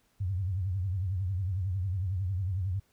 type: tone with vibrato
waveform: sine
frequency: 93.7 Hz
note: F#2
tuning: 22 cents sharp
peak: -28 dBFS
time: 0.2-2.8 s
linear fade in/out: 10 ms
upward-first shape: triangle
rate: 11 Hz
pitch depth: 170 cents each way
effects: pink hiss -70 dBFS RMS until 2.92 s